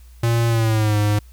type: tone with pitch glide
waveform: square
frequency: 116.54 to 104.43 Hz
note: A#2 to G#2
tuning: 0 to +10 cents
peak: -16 dBFS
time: 0.23-1.19 s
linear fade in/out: 5 ms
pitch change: -190 cents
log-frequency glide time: 0.48-0.97 s
effects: added 60 Hz sine -41 dBFS peak until 1.32 s + white hiss -56 dBFS RMS until 1.32 s